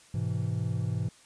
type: chord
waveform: triangle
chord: E major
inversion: first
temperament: equal with one note detuned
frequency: 103.83 / 126.65 / 164.81 Hz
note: G#2 / B2 / E3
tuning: 0 / +44 / 0 cents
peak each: -29 / -30 / -32 dBFS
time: 0.14-1.09 s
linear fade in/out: 5 ms
effects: white hiss -57 dBFS RMS until 1.25 s + resampled to 22050 Hz